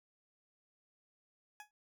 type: tone with exponential decay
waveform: 20% pulse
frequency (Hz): 839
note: G#5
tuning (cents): +17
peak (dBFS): -40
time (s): 1.6-1.71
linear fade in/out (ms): 1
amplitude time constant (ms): 22
effects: none